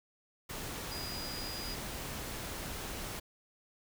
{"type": "tone in noise", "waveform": "sine", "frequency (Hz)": 4900, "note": "D#8", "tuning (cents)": -27, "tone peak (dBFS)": -42, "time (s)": [0.91, 1.75], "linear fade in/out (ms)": 10, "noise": "pink", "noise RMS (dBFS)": -41, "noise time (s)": [0.49, 3.2], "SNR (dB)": -4, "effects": []}